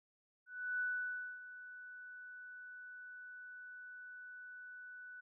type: tone with ADSR envelope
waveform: sine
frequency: 1487 Hz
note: F#6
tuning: 8 cents sharp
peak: -34 dBFS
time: 0.46-5.21 s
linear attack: 340 ms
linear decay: 590 ms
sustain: -15 dB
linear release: 12 ms
effects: none